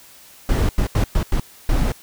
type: noise bursts at uneven times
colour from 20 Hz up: brown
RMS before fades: -17 dBFS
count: 6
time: 0.49-0.69 / 0.78-0.87 / 0.95-1.04 / 1.15-1.23 / 1.32-1.4 / 1.69-1.92 s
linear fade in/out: 2 ms
effects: white hiss -46 dBFS RMS until 2.02 s